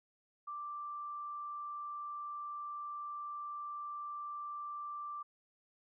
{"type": "tone", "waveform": "sine", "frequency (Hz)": 1176, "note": "D6", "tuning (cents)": 2, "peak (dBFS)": -40, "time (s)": [0.47, 5.23], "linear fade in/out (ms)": 10, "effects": []}